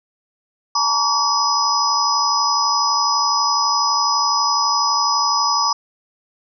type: tone cluster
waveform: sine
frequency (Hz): 862 / 934 / 1137 / 5050 / 5880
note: A5 / A#5 / C#6 / D#8 / F#8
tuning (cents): -36 / +3 / +44 / +25 / -12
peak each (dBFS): -26 / -22 / -19 / -19 / -27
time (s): 0.75-5.73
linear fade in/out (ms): 5
effects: none